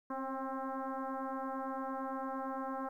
sine tone with frequency modulation, 261.6 Hz, C4, in tune, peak -36 dBFS, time 0.1-2.89 s, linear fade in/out 5 ms, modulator 266 Hz, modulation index 4, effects 12-bit

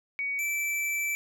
sine / square tone pair in turn, 2250 / 2324 Hz, C#7 / D7, +25 / -19 cents, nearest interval minor second, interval 56 cents, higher second, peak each -28 dBFS, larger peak neither, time 0.19-0.39 / 0.39-1.15 s, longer second, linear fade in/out 0 ms, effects none

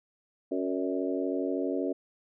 harmonic tone with a mistuned harmonic, 92.5 Hz, F#2, in tune, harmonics 3 / 4 / 5 / 6 / 7, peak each -31 / -33 / -35 / -37 / -38 dBFS, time 0.51-1.93 s, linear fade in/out 10 ms, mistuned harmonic 6, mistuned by +49 cents, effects none

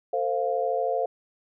sine chord, F major, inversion first, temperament equal with one note detuned, 450.3 / 523.3 / 698.5 Hz, A4 / C5 / F5, +40 / 0 / 0 cents, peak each -29 / -27 / -27 dBFS, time 0.13-1.06 s, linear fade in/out 5 ms, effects none

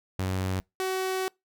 sawtooth tone pair in turn, 93.9 / 376.4 Hz, F#2 / F#4, +26 / +30 cents, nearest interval 2 octaves, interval 2404 cents, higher second, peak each -23 dBFS, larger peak neither, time 0.19-0.6 / 0.8-1.28 s, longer second, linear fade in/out 0 ms, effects noise-tail reverb RT60 0.2 s tail -26 dB re dry

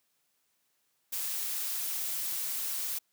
blue noise, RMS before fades -34 dBFS, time 1.12-2.99 s, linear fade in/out 10 ms, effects white hiss -75 dBFS RMS until 3.12 s + high-pass 100 Hz 12 dB/octave

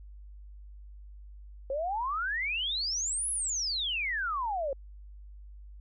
sine exponential two-way sweep, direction up then down, 523.3 to 11000 to 523.3 Hz, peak -29 dBFS, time 1.7-4.73 s, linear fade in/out 2 ms, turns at 3.3 s, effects added 50 Hz sine -45 dBFS peak until 5.8 s

